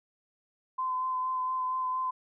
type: tone with vibrato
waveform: sine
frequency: 1026 Hz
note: C6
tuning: 34 cents flat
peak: -28 dBFS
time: 0.78-2.11 s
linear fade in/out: 10 ms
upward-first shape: sine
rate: 4.3 Hz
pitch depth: 15 cents each way
effects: none